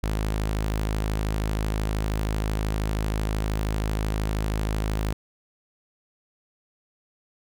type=tone; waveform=sawtooth; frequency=52.9 Hz; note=G#1; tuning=33 cents sharp; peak=-20 dBFS; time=0.03-5.13 s; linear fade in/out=5 ms; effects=none